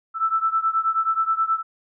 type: beating tone pair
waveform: sine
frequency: 1318.5 / 1327.9 Hz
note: E6 / E6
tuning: 0 / +12 cents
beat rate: 9.4 Hz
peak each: -21 / -23 dBFS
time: 0.14-1.63 s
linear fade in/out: 50 ms
effects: none